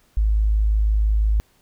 sine tone, 53 Hz, G#1, 36 cents sharp, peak -15 dBFS, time 0.17-1.4 s, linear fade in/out 0 ms, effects pink hiss -60 dBFS RMS until 1.61 s

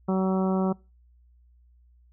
harmonic tone, 188.9 Hz, F#3, 36 cents sharp, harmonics 1 / 2 / 3 / 4 / 5 / 6 / 7, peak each -23 / -29 / -33 / -35 / -37 / -39 / -40 dBFS, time 0.08-0.73 s, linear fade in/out 10 ms, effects noise-tail reverb RT60 0.3 s tail -25 dB re dry + added 60 Hz sine -55 dBFS peak until 2.12 s

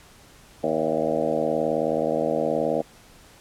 harmonic tone with a mistuned harmonic, 79.1 Hz, D#2, 29 cents sharp, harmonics 2 / 3 / 4 / 5 / 6 / 7 / 8 / 9 / 10, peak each -36 / -31 / -30 / -36 / -27 / -26 / -29 / -31 / -36 dBFS, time 0.63-2.82 s, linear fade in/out 10 ms, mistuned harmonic 9, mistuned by -50 cents, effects pink hiss -51 dBFS RMS until 3.4 s + low-pass 12000 Hz 12 dB/octave

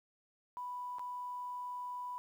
sine tone with dropouts, 987.8 Hz, B5, in tune, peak -39 dBFS, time 0.57-2.18 s, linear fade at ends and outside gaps 0 ms, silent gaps 0.985-0.994 s, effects 11-bit

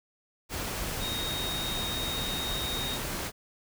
sine tone in noise, 3729 Hz, A#7, in tune, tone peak -33 dBFS, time 0.99-2.99 s, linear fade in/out 50 ms, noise pink, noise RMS -34 dBFS, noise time 0.49-3.32 s, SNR -2 dB, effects none

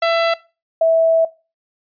sawtooth / sine tone pair in turn, 668 / 653.9 Hz, E5 / E5, +23 / -14 cents, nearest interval unison, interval 37 cents, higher first, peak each -10 dBFS, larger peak neither, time 0.02-0.34 / 0.81-1.25 s, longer second, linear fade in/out 5 ms, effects noise-tail reverb RT60 0.3 s tail -20 dB re dry + resampled to 11025 Hz

